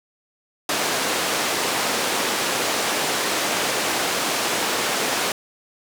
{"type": "band-pass noise", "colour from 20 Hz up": "pink", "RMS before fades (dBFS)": -23, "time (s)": [0.69, 5.32], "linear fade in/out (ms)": 2, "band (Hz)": [350, 9800], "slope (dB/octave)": 12, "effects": []}